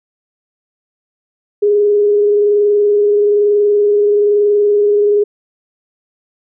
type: tone with frequency modulation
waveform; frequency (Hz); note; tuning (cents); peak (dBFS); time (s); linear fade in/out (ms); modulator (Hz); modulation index
sine; 412.7; G#4; -11; -8; 1.62-5.24; 10; 21.1; 0.26
effects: none